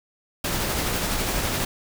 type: noise with tremolo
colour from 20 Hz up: pink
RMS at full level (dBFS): -24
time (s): 0.44-1.65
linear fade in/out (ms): 5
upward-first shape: triangle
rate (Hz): 12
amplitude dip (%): 30
effects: none